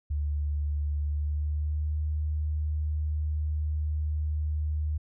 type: tone with pitch glide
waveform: sine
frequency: 73.5 to 76.05 Hz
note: D2 to D#2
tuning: +2 to -39 cents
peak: -26 dBFS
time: 0.1-4.98 s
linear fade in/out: 10 ms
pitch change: +59 cents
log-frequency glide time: 1.02-1.97 s
effects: none